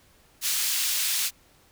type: high-pass noise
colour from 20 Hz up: pink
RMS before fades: -26 dBFS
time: 0.41-1.31 s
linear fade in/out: 50 ms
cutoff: 3300 Hz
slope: 12 dB/octave
effects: pink hiss -59 dBFS RMS until 1.71 s